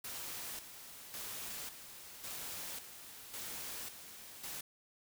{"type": "noise with tremolo", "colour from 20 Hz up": "white", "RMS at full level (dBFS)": -44, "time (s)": [0.04, 4.61], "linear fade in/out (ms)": 5, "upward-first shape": "square", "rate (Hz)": 0.91, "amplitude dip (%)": 60, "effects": []}